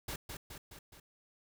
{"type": "noise with echo", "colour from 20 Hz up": "pink", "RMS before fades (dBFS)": -40, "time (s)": [0.08, 0.16], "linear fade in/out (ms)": 5, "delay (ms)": 210, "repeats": 4, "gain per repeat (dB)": -4, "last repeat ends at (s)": 1, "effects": []}